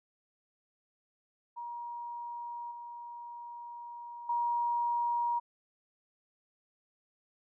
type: tone with level steps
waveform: sine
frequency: 950 Hz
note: A#5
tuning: 33 cents sharp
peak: -38 / -42 / -28 dBFS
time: 1.56-5.4 s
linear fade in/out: 20 ms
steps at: 2.71 / 4.29 s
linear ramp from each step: 5 ms
effects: none